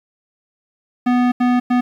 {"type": "tone bursts at uneven times", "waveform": "square", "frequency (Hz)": 246.9, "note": "B3", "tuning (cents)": 0, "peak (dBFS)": -13, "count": 3, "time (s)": [[1.06, 1.32], [1.4, 1.6], [1.7, 1.81]], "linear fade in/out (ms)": 10, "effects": ["low-pass 2000 Hz 12 dB/octave", "8-bit"]}